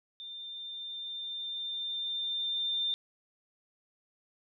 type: tone with level ramp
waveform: sine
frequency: 3594 Hz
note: A7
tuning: 36 cents sharp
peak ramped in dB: -41 to -28 dBFS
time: 0.2-2.94 s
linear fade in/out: 0 ms
effects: none